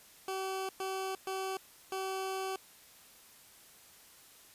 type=tone bursts at uneven times; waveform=20% pulse; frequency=381.7 Hz; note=G4; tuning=46 cents flat; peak=-30 dBFS; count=4; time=0.28-0.69 / 0.8-1.15 / 1.27-1.57 / 1.92-2.56 s; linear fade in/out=2 ms; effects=white hiss -58 dBFS RMS until 4.54 s + resampled to 32000 Hz